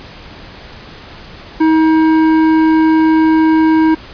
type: tone with hard clipping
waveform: sine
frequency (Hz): 317.8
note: D#4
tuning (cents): +37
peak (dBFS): -9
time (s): 1.6-3.95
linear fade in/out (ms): 10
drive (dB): 11
effects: pink hiss -34 dBFS RMS until 4.13 s + resampled to 11025 Hz